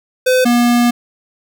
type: tone pair in turn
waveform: square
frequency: 509 / 240.2 Hz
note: C5 / B3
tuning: -48 / -48 cents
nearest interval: octave + minor second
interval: 1300 cents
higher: first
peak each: -10 dBFS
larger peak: neither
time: 0.26-0.45 / 0.45-0.91 s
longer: second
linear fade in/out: 10 ms
effects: none